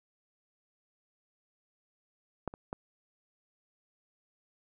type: clicks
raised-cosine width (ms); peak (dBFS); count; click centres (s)
1; -19 / -30 / -22; 3; 2.477 / 2.539 / 2.729
effects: none